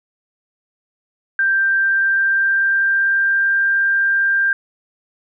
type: tone with pitch glide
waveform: sine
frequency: 1576 to 1588.8 Hz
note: G6 to G6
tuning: +9 to +23 cents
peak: -13 dBFS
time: 1.39-4.53 s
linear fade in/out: 2 ms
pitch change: +14 cents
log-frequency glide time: 1.76-3.65 s
effects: none